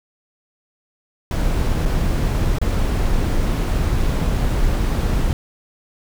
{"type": "noise with dropouts", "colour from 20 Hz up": "brown", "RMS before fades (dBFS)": -18, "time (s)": [1.31, 5.33], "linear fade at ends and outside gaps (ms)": 1, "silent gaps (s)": [[1.854, 1.858], [2.585, 2.615]], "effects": []}